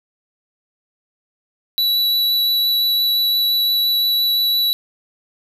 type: tone with vibrato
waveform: square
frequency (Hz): 3937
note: B7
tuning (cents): -6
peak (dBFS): -15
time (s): 1.78-4.73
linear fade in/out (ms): 0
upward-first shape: triangle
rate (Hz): 5.8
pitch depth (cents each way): 8
effects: none